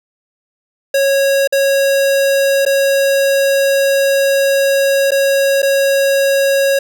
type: tone with dropouts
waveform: square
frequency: 550 Hz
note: C#5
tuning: 14 cents flat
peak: -11 dBFS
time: 0.94-6.79 s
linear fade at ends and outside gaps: 5 ms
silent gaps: 1.475-1.524 / 2.652-2.662 / 5.108-5.117 / 5.62-5.628 s
effects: none